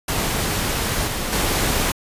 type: noise with level steps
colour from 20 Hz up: pink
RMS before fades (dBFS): -22 / -25 / -20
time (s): 0.08-1.92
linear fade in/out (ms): 5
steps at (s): 1.07 / 1.32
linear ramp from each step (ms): 10
effects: resampled to 32000 Hz